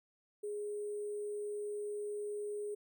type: tone with sample-and-hold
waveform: sine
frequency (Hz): 415.3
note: G#4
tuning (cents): 0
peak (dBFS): -37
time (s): 0.43-2.75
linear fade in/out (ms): 10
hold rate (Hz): 8820
effects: none